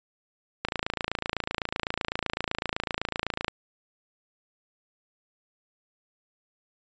click train, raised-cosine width 0.3 ms, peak -11 dBFS, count 80, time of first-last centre 0.65-3.482 s, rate 27.9 Hz, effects resampled to 16000 Hz

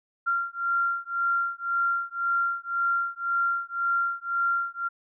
sine beating tone pair, 1381 / 1382.9 Hz, F6 / F6, -20 / -17 cents, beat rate 1.9 Hz, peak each -27 dBFS, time 0.26-4.89 s, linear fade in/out 20 ms, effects none

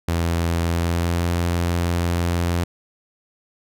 sawtooth tone with pitch glide, 84.3 to 86.22 Hz, E2 to F2, +39 to -22 cents, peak -15 dBFS, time 0.08-2.64 s, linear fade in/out 5 ms, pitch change +39 cents, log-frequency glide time 0.64-1.29 s, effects none

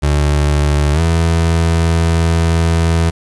30% pulse tone with pitch glide, 73.42 to 82.89 Hz, D2 to E2, 0 to +10 cents, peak -8 dBFS, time 0.02-3.11 s, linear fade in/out 20 ms, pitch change +210 cents, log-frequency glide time 0.93-1 s, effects resampled to 24000 Hz + 7-bit

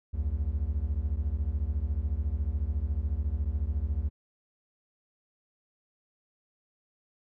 triangle beating tone pair, 65.41 / 79.41 Hz, C2 / D#2, 0 / +36 cents, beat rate 14 Hz, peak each -28 dBFS, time 0.13-4.1 s, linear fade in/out 20 ms, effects none

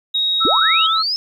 sine tone, 3779 Hz, A#7, 23 cents sharp, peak -15 dBFS, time 0.14-0.87 s, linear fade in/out 10 ms
sine tone with vibrato, 1309 Hz, E6, 13 cents flat, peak -16 dBFS, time 0.4-1.03 s, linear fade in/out 20 ms, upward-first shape sine, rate 6.2 Hz, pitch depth 14 cents each way
sine linear sweep, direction up, 232 to 5274 Hz, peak -17 dBFS, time 0.45-1.16 s, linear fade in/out 0 ms
effects 8-bit

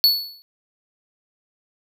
square tone with exponential decay, 4424 Hz, C#8, 4 cents flat, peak -10 dBFS, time 0.04-0.42 s, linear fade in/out 0 ms, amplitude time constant 82 ms, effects none

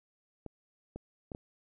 clicks, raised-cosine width 2 ms, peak -28 dBFS, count 4, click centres 0.463 / 0.96 / 1.318 / 1.349 s, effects none

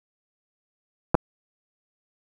clicks, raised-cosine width 1 ms, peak -3 dBFS, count 2, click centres 1.145 / 1.151 s, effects 7-bit

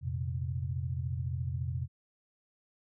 sine chord, F suspended fourth, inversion none, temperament equal, 87.31 / 116.54 / 130.81 Hz, F2 / Bb2 / C3, 0 / 0 / 0 cents, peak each -35 / -39 / -35 dBFS, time 0.01-1.88 s, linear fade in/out 50 ms, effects none

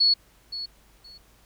sine tone with echo, 4386 Hz, C#8, 19 cents flat, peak -16 dBFS, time 0-0.14 s, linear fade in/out 10 ms, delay 520 ms, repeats 2, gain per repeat -14 dB, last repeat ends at 1.18 s, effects added 50 Hz sine -59 dBFS peak until 1.45 s + pink hiss -59 dBFS RMS until 1.45 s

